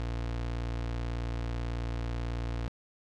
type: tone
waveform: 30% pulse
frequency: 58.27 Hz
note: A#1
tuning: in tune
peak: -29 dBFS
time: 0-2.68 s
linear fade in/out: 0 ms
effects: low-pass 5000 Hz 12 dB/octave